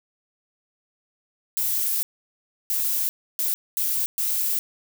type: noise bursts at uneven times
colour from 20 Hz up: violet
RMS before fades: -24 dBFS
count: 5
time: 1.57-2.03 / 2.7-3.09 / 3.39-3.54 / 3.77-4.06 / 4.18-4.59 s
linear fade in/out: 0 ms
effects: none